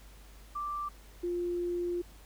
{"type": "tone pair in turn", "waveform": "sine", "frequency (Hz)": [1174.7, 350.2], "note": ["D6", "F4"], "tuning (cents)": [0, 5], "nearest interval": "octave + major sixth", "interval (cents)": 2095, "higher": "first", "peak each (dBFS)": [-33, -30], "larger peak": "second", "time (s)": [[0.55, 0.89], [1.23, 2.02]], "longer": "second", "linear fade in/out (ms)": 10, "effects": ["added 50 Hz sine -51 dBFS peak until 2.25 s", "pink hiss -58 dBFS RMS until 2.25 s"]}